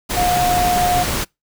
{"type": "tone in noise", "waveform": "sine", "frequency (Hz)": 716, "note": "F5", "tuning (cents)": 43, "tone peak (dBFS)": -15, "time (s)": [0.16, 1.04], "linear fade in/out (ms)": 20, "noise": "pink", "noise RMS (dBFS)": -21, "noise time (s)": [0.09, 1.25], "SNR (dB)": 3, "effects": ["noise-tail reverb RT60 0.2 s tail -26 dB re dry"]}